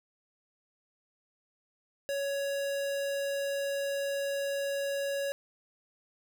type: tone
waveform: square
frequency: 558 Hz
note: C#5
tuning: 11 cents sharp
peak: -31 dBFS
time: 2.09-5.32 s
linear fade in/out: 0 ms
effects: none